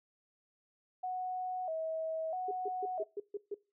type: tone with vibrato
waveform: sine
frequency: 688 Hz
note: F5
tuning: 26 cents flat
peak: -34 dBFS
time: 1.03-3.04 s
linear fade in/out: 10 ms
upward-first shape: square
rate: 0.77 Hz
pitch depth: 120 cents each way
type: tone bursts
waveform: sine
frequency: 408.7 Hz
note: G#4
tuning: 28 cents flat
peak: -35 dBFS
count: 7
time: 2.48-3.544 s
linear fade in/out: 5 ms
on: 32 ms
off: 140 ms
effects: noise-tail reverb RT60 0.3 s tail -21 dB re dry